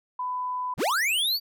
sine tone, 1000 Hz, B5, 21 cents sharp, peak -27 dBFS, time 0.19-0.74 s, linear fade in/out 5 ms
square linear sweep, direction up, 30.71 to 4699 Hz, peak -23 dBFS, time 0.77-1.4 s, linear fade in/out 50 ms
effects none

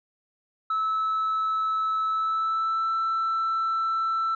sine tone with pitch glide, 1303 to 1331.1 Hz, E6 to E6, -20 to +16 cents, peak -21 dBFS, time 0.7-4.35 s, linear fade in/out 5 ms, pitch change +36 cents, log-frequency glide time 2.07-2.93 s, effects tanh soft clip ceiling -21 dBFS

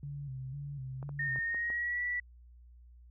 sine tone with vibrato, 136.6 Hz, C#3, 25 cents flat, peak -38 dBFS, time 0.03-1.39 s, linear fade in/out 2 ms, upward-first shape square, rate 2 Hz, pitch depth 74 cents each way
clicks, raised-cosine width 1 ms, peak -33 dBFS, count 5, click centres 1.028 / 1.092 / 1.36 / 1.546 / 1.702 s
sine tone with pitch glide, 1835 to 1955.4 Hz, A#6 to B6, -28 to -18 cents, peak -31 dBFS, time 1.19-2.2 s, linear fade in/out 5 ms, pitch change +110 cents, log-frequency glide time 1.42-2.02 s
effects added 60 Hz sine -53 dBFS peak until 3.1 s

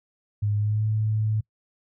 sine tone with pitch glide, 103.83 to 108.24 Hz, G#2 to A2, 0 to -28 cents, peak -21 dBFS, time 0.42-1.41 s, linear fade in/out 10 ms, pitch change +72 cents, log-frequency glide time 0.56-0.85 s, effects noise-tail reverb RT60 0.1 s tail -25 dB re dry

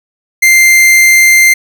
45% pulse tone, 2093 Hz, C7, in tune, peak -3 dBFS, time 0.42-1.54 s, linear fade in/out 10 ms, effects none

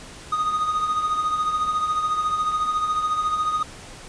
triangle tone with tremolo, 1242 Hz, D#6, 3 cents flat, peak -16 dBFS, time 0.32-3.63 s, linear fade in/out 5 ms, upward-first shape triangle, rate 14 Hz, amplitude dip 60%, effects pink hiss -41 dBFS RMS until 4.08 s + resampled to 22050 Hz

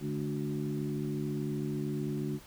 harmonic tone with a mistuned harmonic, 73.42 Hz, D2, in tune, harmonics 2 / 3 / 4 / 5, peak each -35 / -37 / -38 / -39 dBFS, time 0-2.4 s, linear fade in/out 50 ms, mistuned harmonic 3, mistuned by -39 cents, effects pink hiss -54 dBFS RMS until 2.46 s

